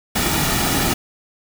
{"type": "noise with comb filter", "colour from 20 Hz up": "pink", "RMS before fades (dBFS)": -19, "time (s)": [0.15, 0.94], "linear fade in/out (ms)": 10, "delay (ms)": 1.9, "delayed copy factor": -0.5, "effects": []}